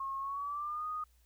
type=tone with pitch glide; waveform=sine; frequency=1084 to 1238 Hz; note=C#6 to D#6; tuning=-39 to -9 cents; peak=-35 dBFS; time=0-1.04 s; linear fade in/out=5 ms; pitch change=+230 cents; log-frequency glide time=0.19-0.86 s; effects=added 60 Hz sine -64 dBFS peak until 1.25 s + white hiss -73 dBFS RMS until 1.25 s